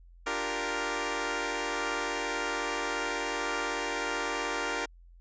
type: chord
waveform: 10% pulse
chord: G minor seventh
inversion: second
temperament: equal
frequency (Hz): 293.7 / 349.2 / 392 / 466.2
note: D4 / F4 / G4 / Bb4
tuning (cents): 0 / 0 / 0 / 0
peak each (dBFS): -29 / -29 / -29 / -25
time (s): 0.26-4.86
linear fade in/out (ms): 10
effects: added 43 Hz sine -51 dBFS peak until 5.2 s + resampled to 16000 Hz